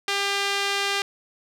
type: tone with band-pass filter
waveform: sawtooth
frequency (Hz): 399.1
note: G4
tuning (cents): +31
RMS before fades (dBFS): -25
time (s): 0.08-1.02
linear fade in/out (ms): 2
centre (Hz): 3200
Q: 0.9
effects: none